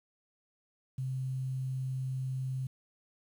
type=tone with quantisation; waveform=sine; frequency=130.81 Hz; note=C3; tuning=in tune; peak=-32 dBFS; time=0.98-2.67 s; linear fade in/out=5 ms; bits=10; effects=none